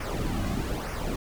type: noise with flanger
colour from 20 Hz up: brown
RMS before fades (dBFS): -30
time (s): 0-1.16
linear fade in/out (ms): 5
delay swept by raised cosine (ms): 0.25 to 2.25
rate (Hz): 1.1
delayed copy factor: -0.65
effects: none